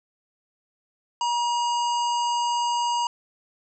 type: harmonic tone with a mistuned harmonic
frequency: 954 Hz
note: A#5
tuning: 40 cents sharp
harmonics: 1 / 3 / 5 / 7 / 8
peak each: -22 / -32 / -36 / -39 / -40 dBFS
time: 1.21-3.07 s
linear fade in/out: 2 ms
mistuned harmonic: 7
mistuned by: -87 cents
effects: none